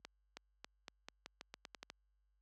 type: accelerating click train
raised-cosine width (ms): 0.2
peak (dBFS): -30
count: 12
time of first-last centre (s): 0.05-1.901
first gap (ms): 320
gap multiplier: 0.86
effects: added 50 Hz sine -52 dBFS peak until 2.41 s + high-pass 200 Hz 12 dB/octave